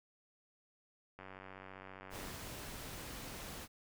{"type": "click train", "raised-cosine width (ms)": 0.5, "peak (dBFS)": -35, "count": 107, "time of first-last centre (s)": [1.19, 2.305], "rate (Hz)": 95.1}
{"type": "noise", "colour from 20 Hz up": "pink", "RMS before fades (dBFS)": -47, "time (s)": [2.1, 3.68], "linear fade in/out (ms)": 50}
{"effects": []}